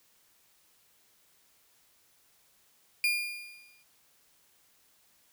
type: tone with exponential decay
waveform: 35% pulse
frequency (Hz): 2417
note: D7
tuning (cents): +49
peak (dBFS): -21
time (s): 3.04-3.83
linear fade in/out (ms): 1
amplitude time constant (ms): 170
effects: white hiss -66 dBFS RMS until 5.32 s